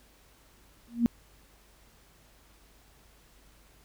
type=tone with exponential growth; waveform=sine; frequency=235.7 Hz; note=A#3; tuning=19 cents sharp; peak=-16 dBFS; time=0.88-1.06 s; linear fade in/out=0 ms; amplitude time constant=39 ms; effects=added 50 Hz sine -61 dBFS peak until 3.84 s + pink hiss -61 dBFS RMS until 3.84 s